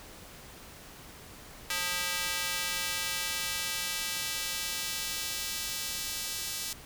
square tone with high-pass filter sweep, 178.3 Hz, F3, 36 cents sharp, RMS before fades -34 dBFS, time 1.7-6.73 s, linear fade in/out 2 ms, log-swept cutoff 1900 to 4500 Hz, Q 0.72, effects pink hiss -49 dBFS RMS until 6.85 s

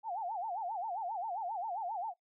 sine tone with vibrato, 795 Hz, G5, 24 cents sharp, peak -35 dBFS, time 0.03-2.14 s, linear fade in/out 50 ms, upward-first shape sine, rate 7.5 Hz, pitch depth 240 cents each way, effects noise-tail reverb RT60 0.1 s tail -17 dB re dry

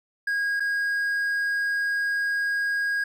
triangle tone with dropouts, 1637 Hz, G#6, 25 cents flat, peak -21 dBFS, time 0.27-3.04 s, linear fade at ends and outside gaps 5 ms, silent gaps 0.598-0.603 s, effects none

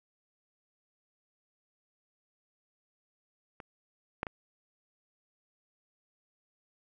clicks, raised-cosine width 0.5 ms, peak -29 / -16 / -22 dBFS, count 3, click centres 3.602 / 4.231 / 4.268 s, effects none

